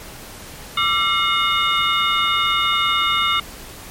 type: tone cluster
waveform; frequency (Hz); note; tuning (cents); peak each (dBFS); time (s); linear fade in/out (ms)
sine; 1174 / 1356 / 2146 / 2896 / 3634; D6 / E6 / C7 / F#7 / A#7; -1 / +49 / +43 / -38 / -45; -22; 0.77-3.4; 5
effects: pink hiss -37 dBFS RMS until 3.9 s + MP3 64 kbps